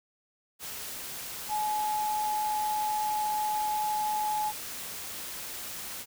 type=tone in noise; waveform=sine; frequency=849 Hz; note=G#5; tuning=38 cents sharp; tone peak=-27 dBFS; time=1.48-4.53 s; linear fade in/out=50 ms; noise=white; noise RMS=-39 dBFS; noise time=0.59-6.06 s; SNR=+9 dB; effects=none